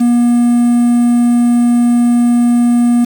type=tone with quantisation; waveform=triangle; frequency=239.6 Hz; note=A#3; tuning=48 cents sharp; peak=-5 dBFS; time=0-3.05 s; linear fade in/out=10 ms; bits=5; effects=none